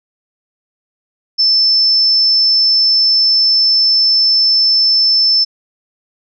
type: tone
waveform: sine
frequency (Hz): 5290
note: E8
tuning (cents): +5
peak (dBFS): -8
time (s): 1.38-5.45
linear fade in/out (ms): 20
effects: none